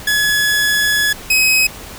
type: tone pair in turn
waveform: sawtooth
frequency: 1695 / 2540 Hz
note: G#6 / D#7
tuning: +35 / +35 cents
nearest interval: perfect fifth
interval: 700 cents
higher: second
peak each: -9 / -7 dBFS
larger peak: second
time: 0.07-1.13 / 1.3-1.67 s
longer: first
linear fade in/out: 5 ms
effects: pink hiss -33 dBFS RMS until 1.98 s